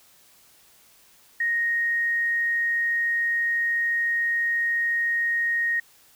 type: tone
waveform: sine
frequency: 1867 Hz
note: A#6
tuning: 2 cents sharp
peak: -21 dBFS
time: 1.4-5.8 s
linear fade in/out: 5 ms
effects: white hiss -56 dBFS RMS until 6.15 s